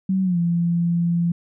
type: tone with pitch glide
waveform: sine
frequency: 189.7 to 170.97 Hz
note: F#3 to F3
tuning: +43 to -37 cents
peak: -17 dBFS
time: 0.09-1.32 s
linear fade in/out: 5 ms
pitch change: -180 cents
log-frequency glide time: 0.23-0.38 s
effects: none